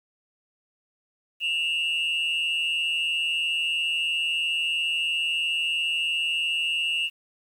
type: tone pair together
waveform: sine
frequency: 2697 / 2857 Hz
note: E7 / F7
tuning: +39 / +39 cents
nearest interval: minor second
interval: 100 cents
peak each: -24 dBFS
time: 1.4-7.1 s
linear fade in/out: 50 ms
effects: tanh soft clip ceiling -20 dBFS + 9-bit